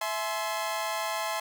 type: chord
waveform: sawtooth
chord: E augmented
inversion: none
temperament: equal with one note detuned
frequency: 659.3 / 852 / 1046.5 Hz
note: E5 / G#5 / B#5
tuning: 0 / +44 / 0 cents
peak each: -30 dBFS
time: 0.01-1.4 s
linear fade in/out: 5 ms
effects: none